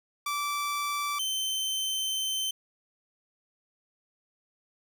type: tone pair in turn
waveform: sawtooth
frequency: 1163 / 3089 Hz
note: D6 / G7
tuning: -17 / -26 cents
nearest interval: octave + perfect fourth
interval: 1691 cents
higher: second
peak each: -25 dBFS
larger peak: neither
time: 0.26-1.19 / 1.19-2.51 s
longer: second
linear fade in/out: 5 ms
effects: none